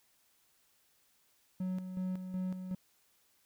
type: tone with tremolo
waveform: triangle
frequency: 185 Hz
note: F#3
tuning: in tune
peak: -31 dBFS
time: 1.6-2.75 s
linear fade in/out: 5 ms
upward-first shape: square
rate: 2.7 Hz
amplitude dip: 55%
effects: white hiss -71 dBFS RMS until 3.45 s